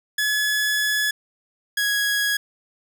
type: tone pair in turn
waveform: sawtooth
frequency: 1703 / 1662.2 Hz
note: G#6 / G#6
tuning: +43 / +1 cents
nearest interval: unison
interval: 42 cents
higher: first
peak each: -16 dBFS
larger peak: neither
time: 0.18-1.11 / 1.77-2.37 s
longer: first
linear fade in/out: 5 ms
effects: none